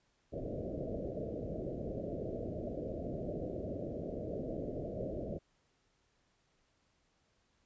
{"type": "low-pass noise", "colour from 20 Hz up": "white", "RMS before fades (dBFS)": -40, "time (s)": [0.32, 5.39], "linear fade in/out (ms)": 20, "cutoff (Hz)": 650, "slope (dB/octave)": 96, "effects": ["pink hiss -75 dBFS RMS until 7.65 s", "resampled to 16000 Hz"]}